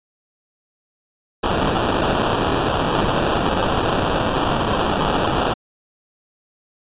violet noise with sample-and-hold, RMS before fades -19 dBFS, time 1.43-5.54 s, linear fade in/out 10 ms, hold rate 2100 Hz, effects resampled to 8000 Hz

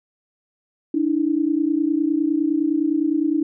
sine tone pair together, 292.1 / 321.9 Hz, D4 / E4, -9 / -41 cents, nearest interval major second, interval 168 cents, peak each -20 dBFS, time 0.94-3.43 s, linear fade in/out 5 ms, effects none

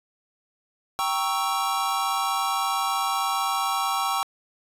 square chord, G diminished seventh, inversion none, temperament equal, 784 / 932.3 / 1108.7 / 1318.5 Hz, G5 / Bb5 / Db6 / Fb6, 0 / 0 / 0 / 0 cents, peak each -29 / -32 / -28 / -30 dBFS, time 0.99-4.23 s, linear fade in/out 0 ms, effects resampled to 32000 Hz + 9-bit

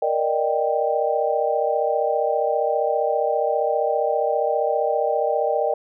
sine chord, Eb major seventh, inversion second, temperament equal, 466.2 / 587.3 / 622.3 / 784 Hz, Bb4 / D5 / Eb5 / G5, 0 / 0 / 0 / 0 cents, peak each -24 dBFS, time 0.02-5.74 s, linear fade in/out 5 ms, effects none

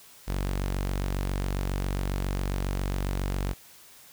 sawtooth tone, 47.34 Hz, F#1, 40 cents sharp, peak -23 dBFS, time 0.27-3.54 s, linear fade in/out 20 ms, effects white hiss -52 dBFS RMS until 4.12 s

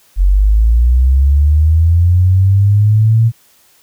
sine linear sweep, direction up, 44.37 to 115.7 Hz, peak -6 dBFS, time 0.16-3.32 s, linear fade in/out 50 ms, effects white hiss -50 dBFS RMS until 3.82 s

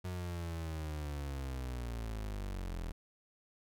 35% pulse linear sweep, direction down, 91.9 to 40.37 Hz, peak -36 dBFS, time 0.04-2.92 s, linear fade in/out 10 ms, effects none

